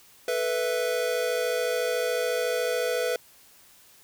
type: chord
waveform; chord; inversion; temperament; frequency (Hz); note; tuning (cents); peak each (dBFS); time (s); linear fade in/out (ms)
square; A suspended second; none; equal; 440 / 493.9 / 659.3; A4 / B4 / E5; 0 / 0 / 0; -33 / -27 / -32; 0.28-3.16; 2
effects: white hiss -55 dBFS RMS until 4.03 s